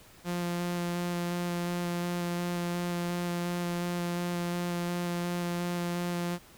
sawtooth tone with vibrato, 174.61 Hz, F3, in tune, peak -26 dBFS, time 0.24-6.39 s, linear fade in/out 50 ms, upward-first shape square, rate 2.8 Hz, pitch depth 8 cents each way, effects pink hiss -55 dBFS RMS until 6.57 s

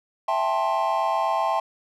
triangle chord, A minor seventh, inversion second, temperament just, 660 / 792 / 880 / 1056 Hz, E5 / G5 / A5 / C6, +2 / +18 / 0 / +16 cents, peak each -24 dBFS, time 0.28-1.6 s, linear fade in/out 5 ms, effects tanh soft clip ceiling -11 dBFS

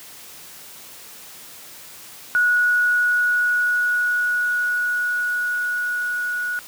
sine tone with level ramp, 1461 Hz, F#6, 22 cents flat, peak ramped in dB -14 to -22 dBFS, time 2.35-6.59 s, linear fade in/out 0 ms, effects white hiss -41 dBFS RMS until 6.67 s + high-pass 80 Hz 12 dB/octave

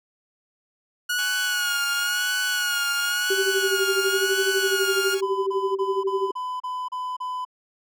sawtooth tone with vibrato, 1449 Hz, F#6, 37 cents flat, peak -19 dBFS, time 1.09-5.15 s, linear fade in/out 10 ms, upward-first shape sine, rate 0.96 Hz, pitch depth 51 cents each way
10% pulse chord, Db major, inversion second, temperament equal, 830.6 / 1108.7 / 1396.9 Hz, Ab5 / Db6 / F6, 0 / 0 / 0 cents, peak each -30 / -29 / -28 dBFS, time 1.18-5.21 s, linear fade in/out 10 ms
sine tone with tremolo, 387.9 Hz, G4, 18 cents flat, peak -19 dBFS, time 3.3-6.31 s, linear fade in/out 5 ms, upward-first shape sine, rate 12 Hz, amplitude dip 80%
triangle tone bursts, 1005 Hz, B5, 30 cents sharp, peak -25 dBFS, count 8, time 5.22-7.451 s, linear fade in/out 10 ms, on 250 ms, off 33 ms
effects none

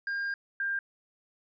triangle / sine tone pair in turn, 1607 / 1595.9 Hz, G6 / G6, +43 / +31 cents, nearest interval unison, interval 12 cents, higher first, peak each -28 dBFS, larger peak neither, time 0.07-0.34 / 0.6-0.79 s, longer first, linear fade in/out 2 ms, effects resampled to 16000 Hz

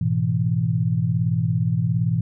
sine chord, E major, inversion first, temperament equal with one note detuned, 106.07 / 123.47 / 164.81 Hz, G#2 / B2 / E3, +37 / 0 / 0 cents, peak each -24 / -22 / -22 dBFS, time 0.01-2.21 s, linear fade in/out 5 ms, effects none

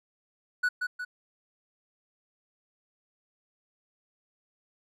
triangle tone with echo, 1476 Hz, F#6, 5 cents flat, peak -21 dBFS, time 0.63-0.69 s, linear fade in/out 10 ms, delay 180 ms, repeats 2, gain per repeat -5 dB, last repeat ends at 1.05 s, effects none

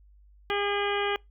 harmonic tone with a mistuned harmonic, 405.7 Hz, G#4, 41 cents flat, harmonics 1 / 2 / 3 / 4 / 5 / 6 / 7 / 8, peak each -29 / -32 / -34 / -35 / -36 / -37 / -37 / -38 dBFS, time 0.5-1.16 s, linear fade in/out 0 ms, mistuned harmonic 7, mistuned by +52 cents, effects noise-tail reverb RT60 0.2 s tail -25 dB re dry + added 50 Hz sine -53 dBFS peak until 1.3 s

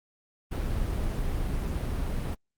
brown noise, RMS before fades -29 dBFS, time 0.51-2.35 s, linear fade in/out 10 ms, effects Opus 32 kbps

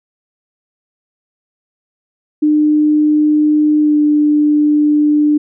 sine tone with pitch glide, 301.9 to 298.1 Hz, D4 to D4, +48 to +26 cents, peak -8 dBFS, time 2.42-5.38 s, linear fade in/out 10 ms, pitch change -22 cents, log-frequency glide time 3.8-3.97 s, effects none

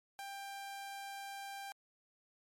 sawtooth tone, 792 Hz, G5, 18 cents sharp, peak -40 dBFS, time 0.19-1.72 s, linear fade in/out 0 ms, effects MP3 64 kbps

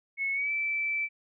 sine tone with pitch glide, 2195 to 2323 Hz, C#7 to D7, -18 to -20 cents, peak -27 dBFS, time 0.17-1.09 s, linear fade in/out 50 ms, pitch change +98 cents, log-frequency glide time 0.33-0.51 s, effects none

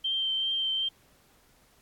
sine tone with vibrato, 3136 Hz, G7, in tune, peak -26 dBFS, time 0.04-0.89 s, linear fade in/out 10 ms, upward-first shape triangle, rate 2.6 Hz, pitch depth 15 cents each way, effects pink hiss -63 dBFS RMS until 1.81 s + AAC 64 kbps

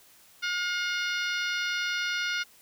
harmonic tone, 715 Hz, F5, 41 cents sharp, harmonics 2 / 3 / 4 / 5 / 6 / 7 / 8, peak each -30 / -34 / -36 / -38 / -40 / -41 / -42 dBFS, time 0.42-2.44 s, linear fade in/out 20 ms, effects white hiss -57 dBFS RMS until 2.61 s

